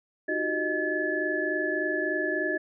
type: tone cluster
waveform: sine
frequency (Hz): 311.2 / 361.1 / 384.5 / 620 / 1718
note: D#4 / F#4 / G4 / D#5 / A6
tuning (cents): 0 / -42 / -33 / -6 / -42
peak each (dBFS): -33 / -32 / -36 / -32 / -29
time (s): 0.28-2.58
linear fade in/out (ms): 10
effects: none